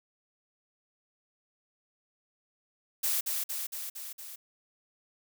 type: noise with echo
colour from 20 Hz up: blue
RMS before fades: -29 dBFS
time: 3.03-3.21 s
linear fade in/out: 10 ms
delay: 230 ms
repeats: 5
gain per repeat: -3 dB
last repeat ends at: 4.36 s
effects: none